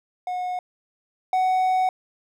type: tone pair in turn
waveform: triangle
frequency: 727 / 745.3 Hz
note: F#5 / F#5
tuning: -31 / +12 cents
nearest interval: unison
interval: 43 cents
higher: second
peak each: -23 / -16 dBFS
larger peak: second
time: 0.27-0.59 / 1.33-1.89 s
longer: second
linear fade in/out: 2 ms
effects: none

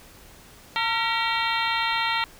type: harmonic tone with a mistuned harmonic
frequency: 455.7 Hz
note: A#4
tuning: 39 cents flat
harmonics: 2 / 3 / 4 / 5 / 6 / 7 / 8 / 9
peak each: -27 / -29 / -30 / -31 / -32 / -32 / -33 / -34 dBFS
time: 0.76-2.24 s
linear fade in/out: 0 ms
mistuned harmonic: 4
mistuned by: +85 cents
effects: pink hiss -49 dBFS RMS until 2.39 s

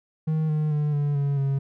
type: tone with pitch steps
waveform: triangle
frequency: 157.1 / 152.98 / 148.97 / 145.06 / 141.26 / 137.56 Hz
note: D#3 / D#3 / D3 / D3 / C#3 / C#3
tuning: +17 / -29 / +25 / -21 / +33 / -13 cents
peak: -19 dBFS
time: 0.27-1.59 s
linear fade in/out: 10 ms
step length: 220 ms
effects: none

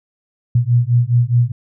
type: beating tone pair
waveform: sine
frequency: 118.3 / 123.1 Hz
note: A#2 / B2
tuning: +26 / -5 cents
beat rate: 4.8 Hz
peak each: -14 dBFS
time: 0.55-1.52 s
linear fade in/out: 5 ms
effects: none

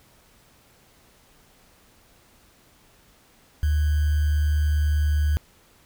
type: tone with sample-and-hold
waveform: sine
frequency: 74.9 Hz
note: D2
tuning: 35 cents sharp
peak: -18 dBFS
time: 3.63-5.37 s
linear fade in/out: 0 ms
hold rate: 1575 Hz
effects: pink hiss -57 dBFS RMS until 5.85 s

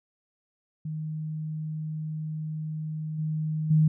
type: tone with level steps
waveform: sine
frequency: 155.56 Hz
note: D#3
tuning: in tune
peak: -30 / -26 / -17 dBFS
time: 0.85-3.88 s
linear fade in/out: 5 ms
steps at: 3.18 / 3.7 s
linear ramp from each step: 10 ms
effects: none

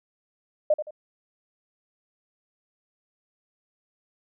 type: tone with echo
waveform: sine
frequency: 607 Hz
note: D#5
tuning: 43 cents flat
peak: -16 dBFS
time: 0.7-0.74 s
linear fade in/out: 5 ms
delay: 84 ms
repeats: 2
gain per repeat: -10 dB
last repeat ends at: 0.908 s
effects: none

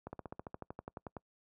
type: slowing click train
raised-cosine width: 1 ms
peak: -28 dBFS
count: 15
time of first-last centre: 0.07-1.168 s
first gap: 60 ms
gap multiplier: 1.04
effects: noise-tail reverb RT60 0.1 s tail -26 dB re dry + high-pass 60 Hz 12 dB/octave

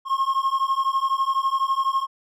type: beating tone pair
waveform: triangle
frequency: 1071 / 1083 Hz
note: C6 / C#6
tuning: +40 / -41 cents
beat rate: 12 Hz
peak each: -21 dBFS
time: 0.05-2.07 s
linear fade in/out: 50 ms
effects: none

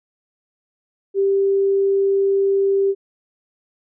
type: tone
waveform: sine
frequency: 393 Hz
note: G4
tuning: 4 cents sharp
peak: -14 dBFS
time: 1.14-2.95 s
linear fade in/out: 50 ms
effects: none

